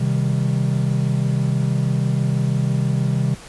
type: chord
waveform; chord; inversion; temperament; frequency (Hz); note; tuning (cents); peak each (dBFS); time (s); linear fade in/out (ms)
triangle; C minor; none; just; 130.81 / 156.98 / 196.22; C3 / Eb3 / G3; 0 / +16 / +2; -17 / -20 / -22; 0-3.35; 10
effects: pink hiss -40 dBFS RMS until 3.48 s + resampled to 24000 Hz